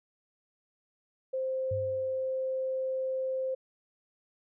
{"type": "tone", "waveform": "sine", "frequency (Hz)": 523.3, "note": "C5", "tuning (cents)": 0, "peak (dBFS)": -29, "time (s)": [1.33, 3.55], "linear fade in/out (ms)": 10}
{"type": "tone with exponential decay", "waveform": "sine", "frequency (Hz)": 100, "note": "G2", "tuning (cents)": 35, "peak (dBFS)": -31, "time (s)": [1.71, 2.31], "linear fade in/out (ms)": 5, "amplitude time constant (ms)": 130}
{"effects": []}